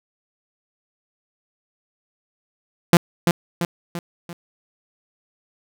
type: tone with echo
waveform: sawtooth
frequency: 172 Hz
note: F3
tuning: 26 cents flat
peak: -4 dBFS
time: 2.93-2.97 s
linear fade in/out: 2 ms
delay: 340 ms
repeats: 4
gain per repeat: -6 dB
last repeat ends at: 4.33 s
effects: none